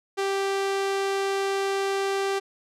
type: tone with low-pass filter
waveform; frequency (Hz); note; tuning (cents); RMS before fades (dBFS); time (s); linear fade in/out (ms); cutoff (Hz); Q
sawtooth; 392; G4; 0; -26; 0.17-2.4; 20; 8700; 0.58
effects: none